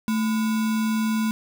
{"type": "tone with sample-and-hold", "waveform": "sine", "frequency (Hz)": 220, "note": "A3", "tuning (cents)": 0, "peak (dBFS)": -20, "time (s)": [0.08, 1.31], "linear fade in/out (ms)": 0, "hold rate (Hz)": 1225, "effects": []}